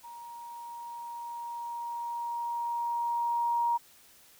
sine tone with level ramp, 943 Hz, A#5, 20 cents sharp, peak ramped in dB -43 to -24 dBFS, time 0.03-3.78 s, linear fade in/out 20 ms, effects white hiss -58 dBFS RMS until 4.39 s

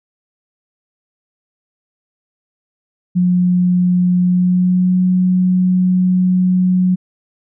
sine tone with pitch glide, 179.5 to 183.06 Hz, F3 to F#3, +48 to -18 cents, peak -10 dBFS, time 3.15-6.96 s, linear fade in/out 20 ms, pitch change +34 cents, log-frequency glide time 4.22-5 s, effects none

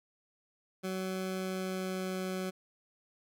20% pulse tone with pitch glide, 187.7 to 186.51 Hz, F#3 to F#3, +25 to +14 cents, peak -29 dBFS, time 0.83-2.51 s, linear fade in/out 20 ms, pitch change -11 cents, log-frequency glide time 1.32-2.18 s, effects none

